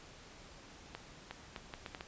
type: accelerating click train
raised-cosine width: 0.3 ms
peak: -26 dBFS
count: 7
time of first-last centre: 0.95-2.009 s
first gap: 360 ms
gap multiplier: 0.7
effects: pink hiss -55 dBFS RMS until 2.07 s + resampled to 16000 Hz